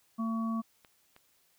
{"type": "harmonic tone", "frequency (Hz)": 225, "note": "A3", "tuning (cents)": 39, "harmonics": [1, 3, 5], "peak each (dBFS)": [-30, -46, -39], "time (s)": [0.18, 0.62], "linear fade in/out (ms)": 20}
{"type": "clicks", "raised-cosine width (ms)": 0.3, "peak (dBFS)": -38, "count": 2, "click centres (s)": [0.848, 1.164]}
{"effects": ["white hiss -69 dBFS RMS until 1.58 s"]}